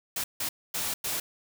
white noise bursts at uneven times, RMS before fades -31 dBFS, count 4, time 0.16-0.24 / 0.4-0.49 / 0.74-0.94 / 1.04-1.2 s, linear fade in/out 5 ms, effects none

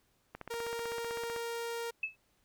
click train, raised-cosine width 0.5 ms, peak -27 dBFS, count 17, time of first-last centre 0.35-1.363 s, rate 15.8 Hz
sawtooth tone, 466.2 Hz, A#4, in tune, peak -32 dBFS, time 0.5-1.91 s, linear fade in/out 10 ms
sine tone with exponential decay, 2606 Hz, E7, 20 cents flat, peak -28 dBFS, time 2.03-2.16 s, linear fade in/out 5 ms, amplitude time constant 28 ms
effects pink hiss -73 dBFS RMS until 2.44 s

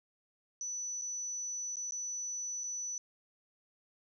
sine tone with dropouts, 5960 Hz, F#8, 12 cents sharp, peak -36 dBFS, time 0.61-2.98 s, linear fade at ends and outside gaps 1 ms, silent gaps 1.014-1.019 / 1.758-1.768 / 1.91-1.921 / 2.636-2.64 s, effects none

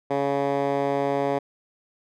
10% pulse tone with band-pass filter, 140 Hz, C#3, 18 cents sharp, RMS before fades -24 dBFS, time 0.1-1.39 s, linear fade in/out 10 ms, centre 570 Hz, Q 0.9, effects none

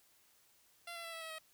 10% pulse tone with pitch steps, 687 / 676.4 / 665.9 / 655.6 / 645.5 / 635.5 Hz, F5 / E5 / E5 / E5 / E5 / D#5, -29 / +44 / +17 / -10 / -37 / +36 cents, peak -36 dBFS, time 0.87-1.386 s, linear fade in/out 5 ms, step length 86 ms, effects white hiss -69 dBFS RMS until 1.53 s

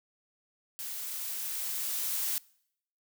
blue noise with level ramp, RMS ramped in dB -39 to -31 dBFS, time 0.79-2.38 s, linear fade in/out 0 ms, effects noise-tail reverb RT60 0.7 s tail -24 dB re dry

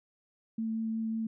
sine tone with vibrato, 223.2 Hz, A3, 25 cents sharp, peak -30 dBFS, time 0.58-1.27 s, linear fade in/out 5 ms, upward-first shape triangle, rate 5.5 Hz, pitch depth 10 cents each way, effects none

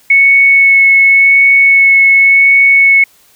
sine tone with vibrato, 2206 Hz, C#7, 9 cents flat, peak -3 dBFS, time 0.1-3.04 s, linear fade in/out 5 ms, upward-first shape sine, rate 0.9 Hz, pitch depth 9 cents each way, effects white hiss -47 dBFS RMS until 3.35 s

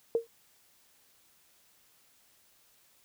sine tone with exponential decay, 461.1 Hz, A#4, 19 cents flat, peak -20 dBFS, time 0.15-0.27 s, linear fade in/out 1 ms, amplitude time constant 25 ms, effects white hiss -65 dBFS RMS until 3.04 s

